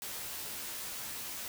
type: noise with comb filter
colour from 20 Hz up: white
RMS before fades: -41 dBFS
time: 0.02-1.48 s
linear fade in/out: 0 ms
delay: 14 ms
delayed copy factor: +0.75
effects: none